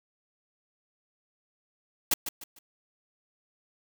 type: noise with echo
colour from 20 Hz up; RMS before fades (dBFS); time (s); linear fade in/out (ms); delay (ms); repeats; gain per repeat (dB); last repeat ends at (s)
white; -23; 2.11-2.14; 5; 150; 3; -10; 2.59
effects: none

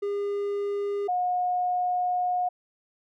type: tone pair in turn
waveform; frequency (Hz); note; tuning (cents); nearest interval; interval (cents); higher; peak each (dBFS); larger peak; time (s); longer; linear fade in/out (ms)
triangle / sine; 405.2 / 722; G#4 / F#5; -43 / -43; minor seventh; 1000; second; -24 / -23; second; 0.02-1.08 / 1.08-2.49; second; 10
effects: none

